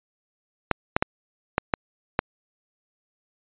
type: clicks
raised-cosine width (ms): 0.5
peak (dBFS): -4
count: 6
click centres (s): 0.713 / 0.965 / 1.025 / 1.581 / 1.738 / 2.191
effects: resampled to 8000 Hz